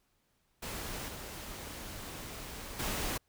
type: noise with level steps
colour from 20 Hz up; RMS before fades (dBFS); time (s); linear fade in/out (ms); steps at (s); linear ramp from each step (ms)
pink; -40 / -44 / -35; 0.62-3.18; 10; 1.08 / 2.79; 5
effects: pink hiss -75 dBFS RMS until 3.28 s